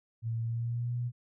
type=tone with pitch glide; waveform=sine; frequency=114.5 to 121.31 Hz; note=A#2 to B2; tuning=-31 to -31 cents; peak=-30 dBFS; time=0.22-1.12 s; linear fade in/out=50 ms; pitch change=+100 cents; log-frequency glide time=0.42-0.94 s; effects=none